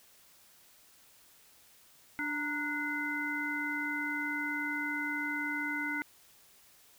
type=harmonic tone with a mistuned harmonic; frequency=293.7 Hz; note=D4; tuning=in tune; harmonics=1 / 3 / 5 / 7; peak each=-38 / -43 / -36 / -36 dBFS; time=2.19-6.02 s; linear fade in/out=0 ms; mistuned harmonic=3; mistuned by=+82 cents; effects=white hiss -61 dBFS RMS until 6.98 s